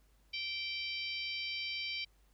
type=harmonic tone; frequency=778 Hz; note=G5; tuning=13 cents flat; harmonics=3 / 4 / 5 / 6 / 7; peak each=-40 / -42 / -46 / -43 / -50 dBFS; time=0.33-2.05 s; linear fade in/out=10 ms; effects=added 50 Hz sine -65 dBFS peak until 2.33 s + pink hiss -73 dBFS RMS until 2.33 s